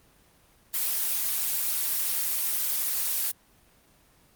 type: noise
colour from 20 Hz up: blue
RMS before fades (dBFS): -27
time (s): 0.73-3.32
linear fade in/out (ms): 20
effects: pink hiss -60 dBFS RMS until 4.35 s + Opus 24 kbps